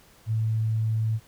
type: tone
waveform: sine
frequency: 110.7 Hz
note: A2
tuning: 11 cents sharp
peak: -22 dBFS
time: 0.26-1.2 s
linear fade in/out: 50 ms
effects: pink hiss -56 dBFS RMS until 1.27 s